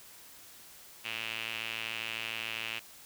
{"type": "tone with band-pass filter", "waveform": "sawtooth", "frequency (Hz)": 112.8, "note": "A2", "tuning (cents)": 44, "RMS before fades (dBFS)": -38, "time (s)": [1.04, 2.8], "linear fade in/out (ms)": 20, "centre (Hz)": 2700, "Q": 4.8, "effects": ["white hiss -53 dBFS RMS until 3.05 s"]}